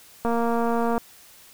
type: click train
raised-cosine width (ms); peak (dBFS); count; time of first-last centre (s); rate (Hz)
1; -12; 171; 0.25-0.98; 233
effects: white hiss -50 dBFS RMS until 1.53 s